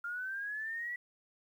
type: linear sweep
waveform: sine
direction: up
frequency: 1393 to 1961 Hz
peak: -36 dBFS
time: 0.04-0.96 s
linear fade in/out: 5 ms
effects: 11-bit